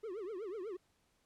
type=tone with vibrato; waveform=triangle; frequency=401.3 Hz; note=G4; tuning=41 cents sharp; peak=-38 dBFS; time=0.03-0.77 s; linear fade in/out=10 ms; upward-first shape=triangle; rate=8.1 Hz; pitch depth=280 cents each way; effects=pink hiss -75 dBFS RMS until 1.25 s + low-pass 11000 Hz 12 dB/octave